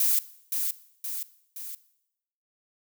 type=noise with echo; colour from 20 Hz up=violet; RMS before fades=-23 dBFS; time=0-0.19 s; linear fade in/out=2 ms; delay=520 ms; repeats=3; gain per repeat=-5 dB; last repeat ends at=1.75 s; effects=noise-tail reverb RT60 0.8 s tail -18 dB re dry